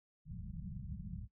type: low-pass noise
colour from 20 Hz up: white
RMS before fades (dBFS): -45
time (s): 0.25-1.28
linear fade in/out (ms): 50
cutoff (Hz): 200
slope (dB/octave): 96
effects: noise-tail reverb RT60 0.1 s tail -20 dB re dry